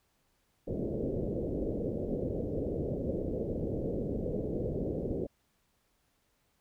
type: low-pass noise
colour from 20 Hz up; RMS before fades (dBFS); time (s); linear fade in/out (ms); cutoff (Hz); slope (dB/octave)
white; -34; 0.67-5.27; 10; 540; 48
effects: pink hiss -74 dBFS RMS until 6.6 s